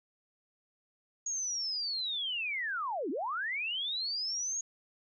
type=linear two-way sweep; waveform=sine; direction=down then up; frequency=6690 to 244.4 to 6690 Hz; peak=-32 dBFS; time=1.26-4.61 s; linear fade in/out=5 ms; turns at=3.1 s; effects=none